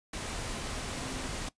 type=tone in noise; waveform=sine; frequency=261.6 Hz; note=C4; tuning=in tune; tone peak=-43 dBFS; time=0.97-1.29 s; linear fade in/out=5 ms; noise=pink; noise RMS=-37 dBFS; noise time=0.13-1.49 s; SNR=-9 dB; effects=noise-tail reverb RT60 0.1 s tail -18 dB re dry + resampled to 22050 Hz